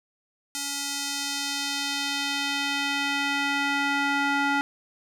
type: tone with band-pass filter sweep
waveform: square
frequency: 281.7 Hz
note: C#4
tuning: 28 cents sharp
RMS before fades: -27 dBFS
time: 0.55-4.61 s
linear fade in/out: 0 ms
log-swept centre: 7200 to 1400 Hz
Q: 1.1
effects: none